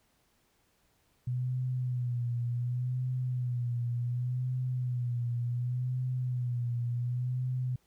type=tone with vibrato; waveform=sine; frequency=123.47 Hz; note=B2; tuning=in tune; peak=-29 dBFS; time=1.27-7.76 s; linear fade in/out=5 ms; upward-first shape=sine; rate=0.68 Hz; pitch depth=54 cents each way; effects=pink hiss -71 dBFS RMS until 7.86 s